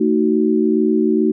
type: chord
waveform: sine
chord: D# diminished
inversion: second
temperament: just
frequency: 224 / 311.1 / 373.4 Hz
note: A3 / D#4 / F#4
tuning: +31 / 0 / +16 cents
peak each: -17 dBFS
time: 0-1.32 s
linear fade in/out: 10 ms
effects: none